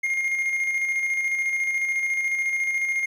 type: tone with tremolo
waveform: triangle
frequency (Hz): 2131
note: C7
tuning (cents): +31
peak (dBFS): -19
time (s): 0.03-3.06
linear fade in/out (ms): 10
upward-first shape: square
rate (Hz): 14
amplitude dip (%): 35
effects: 10-bit